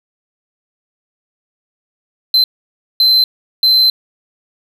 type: tone bursts at uneven times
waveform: triangle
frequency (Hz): 4082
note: C8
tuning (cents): -44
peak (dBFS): -6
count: 3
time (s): 2.34-2.44 / 3-3.24 / 3.63-3.9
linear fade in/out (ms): 2
effects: none